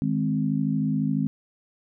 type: chord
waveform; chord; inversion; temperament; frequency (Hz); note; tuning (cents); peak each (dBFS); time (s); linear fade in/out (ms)
sine; Ab major; second; equal; 155.56 / 207.7 / 261.6; Eb3 / Ab3 / C4; 0 / 0 / 0; -26; 0.02-1.27; 0
effects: none